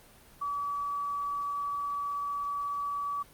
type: tone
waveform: sine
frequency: 1145 Hz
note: D6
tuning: 44 cents flat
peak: -30 dBFS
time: 0.41-3.23 s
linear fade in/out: 10 ms
effects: pink hiss -56 dBFS RMS until 3.33 s + Opus 32 kbps